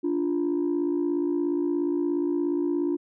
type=tone pair together; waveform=sine; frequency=291 / 348 Hz; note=D4 / F4; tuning=-16 / -6 cents; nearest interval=minor third; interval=310 cents; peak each=-24 dBFS; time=0.03-2.97 s; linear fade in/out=20 ms; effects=tanh soft clip ceiling -19 dBFS